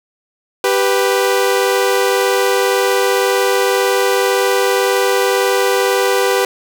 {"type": "tone pair together", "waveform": "sawtooth", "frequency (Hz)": [392, 493.9], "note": ["G4", "B4"], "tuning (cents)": [0, 0], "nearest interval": "major third", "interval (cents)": 400, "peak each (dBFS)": -11, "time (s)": [0.64, 6.45], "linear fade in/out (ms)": 2, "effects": []}